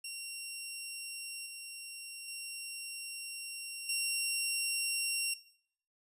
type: tone with level steps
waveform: 15% pulse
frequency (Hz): 2750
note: F7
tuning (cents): -27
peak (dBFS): -33 / -36 / -33 / -24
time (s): 0.04-5.34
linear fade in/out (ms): 5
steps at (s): 1.46 / 2.28 / 3.89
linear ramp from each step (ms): 2
effects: noise-tail reverb RT60 0.6 s tail -17 dB re dry + resampled to 32000 Hz